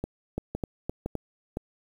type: two click trains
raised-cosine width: 2 ms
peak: -17 / -16 dBFS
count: 4 / 4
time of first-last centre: 0.04-1.571 / 0.38-1.153 s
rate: 1.96 / 3.88 Hz
effects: 8-bit